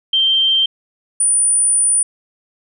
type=tone pair in turn; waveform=sine; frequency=3143 / 9418 Hz; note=G7 / D9; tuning=+4 / +4 cents; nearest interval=octave + perfect fifth; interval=1900 cents; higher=second; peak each=-11 dBFS; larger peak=neither; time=0.13-0.66 / 1.2-2.03 s; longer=second; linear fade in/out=5 ms; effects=none